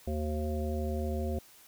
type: harmonic tone with a mistuned harmonic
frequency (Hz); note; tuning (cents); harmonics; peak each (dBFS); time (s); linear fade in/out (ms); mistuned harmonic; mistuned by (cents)
76; D#2; -40; 1 / 3 / 5 / 7 / 9; -32 / -37 / -39 / -40 / -42; 0.07-1.39; 5; 1; +28
effects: white hiss -57 dBFS RMS until 1.67 s